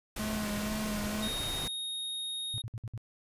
pink noise, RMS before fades -38 dBFS, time 0.16-1.68 s, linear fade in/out 5 ms
square tone with vibrato, 211.4 Hz, G#3, 31 cents sharp, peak -34 dBFS, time 0.19-1.28 s, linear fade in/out 5 ms, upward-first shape sine, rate 2.1 Hz, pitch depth 33 cents each way
square tone, 3729 Hz, A#7, in tune, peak -35 dBFS, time 1.22-2.62 s, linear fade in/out 10 ms
sine tone bursts, 113.3 Hz, A#2, 49 cents flat, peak -35 dBFS, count 5, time 2.54-2.977 s, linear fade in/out 0 ms, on 41 ms, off 58 ms
effects resampled to 32000 Hz

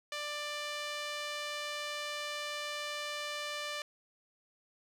sawtooth tone with band-pass filter, 591 Hz, D5, 11 cents sharp, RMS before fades -39 dBFS, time 0.12-3.82 s, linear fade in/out 2 ms, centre 3200 Hz, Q 0.74, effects none

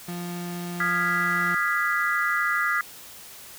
35% pulse tone, 174.9 Hz, F3, 3 cents sharp, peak -29 dBFS, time 0.08-1.55 s, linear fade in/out 5 ms
sine chord, F half-diminished seventh, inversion third, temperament equal with one note detuned, 1224.5 / 1396.9 / 1661.2 / 1975.5 Hz, Eb6 / F6 / Ab6 / Cb7, -28 / 0 / 0 / 0 cents, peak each -27 dBFS, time 0.8-2.81 s, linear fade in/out 2 ms
effects white hiss -44 dBFS RMS until 3.58 s

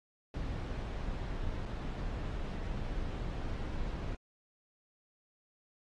brown noise with dropouts, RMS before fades -37 dBFS, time 0.34-4.15 s, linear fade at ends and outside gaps 2 ms, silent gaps 1.654-1.658 s, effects low-pass 5000 Hz 12 dB/octave + AAC 32 kbps

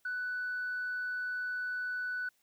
sine tone, 1489 Hz, F#6, 11 cents sharp, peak -32 dBFS, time 0.05-2.29 s, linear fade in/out 5 ms, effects tanh soft clip ceiling -30 dBFS + white hiss -73 dBFS RMS until 2.42 s

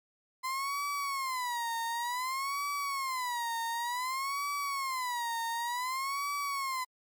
35% pulse tone with vibrato, 1026 Hz, C6, 34 cents flat, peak -30 dBFS, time 0.43-6.85 s, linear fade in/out 20 ms, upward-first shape sine, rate 0.55 Hz, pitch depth 190 cents each way, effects MP3 96 kbps

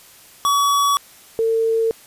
square / sine tone pair in turn, 1134 / 451.1 Hz, C#6 / A4, +39 / +43 cents, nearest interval octave + major third, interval 1596 cents, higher first, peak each -15 dBFS, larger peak neither, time 0.45-0.97 / 1.39-1.91 s, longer neither, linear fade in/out 0 ms, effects white hiss -46 dBFS RMS until 2.06 s + resampled to 32000 Hz

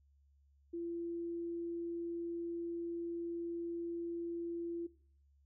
sine tone, 340.1 Hz, F4, 46 cents flat, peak -38 dBFS, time 0.73-4.87 s, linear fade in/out 10 ms, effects noise-tail reverb RT60 0.5 s tail -18 dB re dry + added 70 Hz sine -66 dBFS peak until 5.45 s

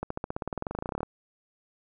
accelerating click train, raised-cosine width 1 ms, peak -17 dBFS, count 23, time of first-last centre 0.03-1.031 s, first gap 74 ms, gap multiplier 0.95, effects none

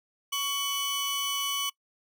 sawtooth tone pair together, 1120.1 / 2999 Hz, C#6 / F#7, +18 / +23 cents, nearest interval octave + perfect fourth, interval 1705 cents, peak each -29 / -26 dBFS, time 0.32-1.7 s, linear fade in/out 10 ms, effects noise-tail reverb RT60 0.1 s tail -22 dB re dry

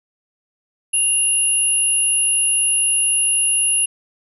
sine tone pair together, 2794 / 10549 Hz, F7 / E9, 0 / 0 cents, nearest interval octave + major seventh, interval 2300 cents, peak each -22 / -15 dBFS, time 0.93-3.86 s, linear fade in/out 10 ms, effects none

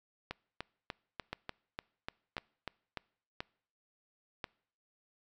two click trains, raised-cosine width 0.3 ms, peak -21 / -22 dBFS, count 4 / 10, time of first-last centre 1.33-4.442 / 0.31-2.973 s, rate 0.964 / 3.38 Hz, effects noise-tail reverb RT60 0.6 s tail -25 dB re dry

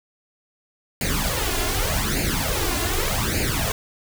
pink noise with flanger, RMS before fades -23 dBFS, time 1.01-3.72 s, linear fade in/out 2 ms, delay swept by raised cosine 0.43 to 2.93 ms, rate 0.84 Hz, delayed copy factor +0.75, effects none

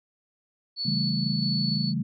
sine tone with tremolo, 4435 Hz, C#8, in tune, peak -27 dBFS, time 0.76-1.94 s, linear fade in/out 50 ms, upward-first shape square, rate 1.5 Hz, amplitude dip 25%
sine chord, A dominant seventh, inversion first, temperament equal, 138.59 / 164.81 / 196 / 220 Hz, C#3 / E3 / G3 / A3, 0 / 0 / 0 / 0 cents, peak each -30 dBFS, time 0.85-2.03 s, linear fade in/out 10 ms
effects none

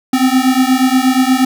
square beating tone pair, 254.8 / 263.2 Hz, C4 / C4, -46 / +10 cents, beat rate 8.4 Hz, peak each -13 dBFS, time 0.13-1.45 s, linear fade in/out 5 ms, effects none

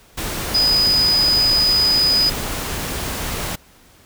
sine tone in noise, 4978 Hz, D#8, in tune, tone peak -13 dBFS, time 0.54-2.3 s, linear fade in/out 10 ms, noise pink, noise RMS -25 dBFS, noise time 0.17-3.56 s, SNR +9 dB, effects pink hiss -50 dBFS RMS until 4.05 s

